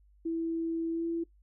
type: tone with pitch glide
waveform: sine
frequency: 329.6 to 334.4 Hz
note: E4 to E4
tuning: 0 to +25 cents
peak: -29 dBFS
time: 0.25-1.24 s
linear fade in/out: 10 ms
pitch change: +25 cents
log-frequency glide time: 0.91-1.06 s
effects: noise-tail reverb RT60 0.1 s tail -19 dB re dry + added 50 Hz sine -59 dBFS peak until 1.42 s